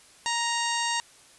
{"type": "harmonic tone with a mistuned harmonic", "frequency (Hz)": 936, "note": "A#5", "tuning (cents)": 7, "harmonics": [1, 2, 3, 4, 5, 6, 7, 8, 9], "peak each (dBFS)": [-29, -32, -34, -35, -36, -37, -37, -38, -39], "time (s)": [0.26, 1], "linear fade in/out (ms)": 0, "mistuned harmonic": 5, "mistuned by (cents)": -45, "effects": ["white hiss -54 dBFS RMS until 1.38 s", "resampled to 24000 Hz"]}